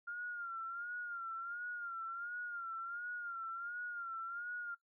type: tone with vibrato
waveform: sine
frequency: 1396.9 Hz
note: F6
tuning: in tune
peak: -40 dBFS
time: 0.07-4.75 s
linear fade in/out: 10 ms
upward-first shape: sine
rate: 1.4 Hz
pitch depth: 72 cents each way
effects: noise-tail reverb RT60 0.1 s tail -17 dB re dry